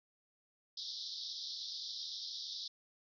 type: band-pass noise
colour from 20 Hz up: pink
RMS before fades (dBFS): -44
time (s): 0.77-2.68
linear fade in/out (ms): 5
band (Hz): 3500 to 5500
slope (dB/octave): 96
effects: none